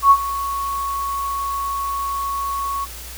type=tone with ADSR envelope; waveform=sine; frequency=1108.7 Hz; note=C#6; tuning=in tune; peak=-5 dBFS; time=0.02-2.86 s; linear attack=87 ms; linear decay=59 ms; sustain=-16 dB; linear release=25 ms; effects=added 60 Hz sine -36 dBFS peak until 3.17 s + white hiss -36 dBFS RMS until 3.17 s